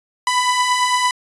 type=beating tone pair; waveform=sawtooth; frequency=987.8 / 996.7 Hz; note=B5 / B5; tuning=0 / +16 cents; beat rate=8.9 Hz; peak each=-19 / -12 dBFS; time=0.27-1.11 s; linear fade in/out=2 ms; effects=resampled to 24000 Hz